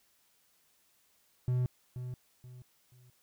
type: tone with echo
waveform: triangle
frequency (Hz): 125.2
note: B2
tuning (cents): +24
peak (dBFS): -25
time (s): 1.48-1.66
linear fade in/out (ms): 0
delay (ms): 480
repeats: 3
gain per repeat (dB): -10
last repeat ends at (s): 3.1
effects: white hiss -70 dBFS RMS until 3.22 s